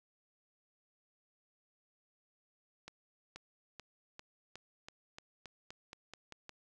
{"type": "accelerating click train", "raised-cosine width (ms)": 0.2, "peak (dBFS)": -30, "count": 13, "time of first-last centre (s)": [2.88, 6.493], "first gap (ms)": 480, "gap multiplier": 0.91, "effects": []}